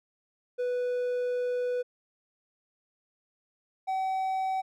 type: tone pair in turn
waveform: triangle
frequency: 493.9 / 761 Hz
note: B4 / F#5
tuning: 0 / +48 cents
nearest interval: perfect fifth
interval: 748 cents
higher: second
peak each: -25 dBFS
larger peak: neither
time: 0.58-1.83 / 3.87-4.62 s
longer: first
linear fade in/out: 20 ms
effects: none